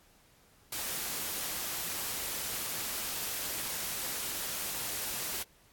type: noise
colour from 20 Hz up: white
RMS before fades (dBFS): -36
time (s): 0.72-5.43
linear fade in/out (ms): 5
effects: pink hiss -63 dBFS RMS until 5.72 s + AAC 64 kbps